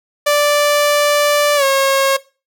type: tone with pitch glide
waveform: sawtooth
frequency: 586 to 543.6 Hz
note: D5 to C#5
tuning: -4 to -34 cents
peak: -7 dBFS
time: 0.26-2.17 s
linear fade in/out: 10 ms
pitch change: -130 cents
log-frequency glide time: 1.56-1.64 s
effects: noise-tail reverb RT60 0.3 s tail -19 dB re dry